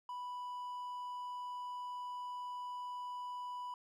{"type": "tone", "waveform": "triangle", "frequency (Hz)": 987.8, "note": "B5", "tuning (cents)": 0, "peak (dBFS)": -39, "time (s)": [0.09, 3.74], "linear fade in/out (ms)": 2, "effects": []}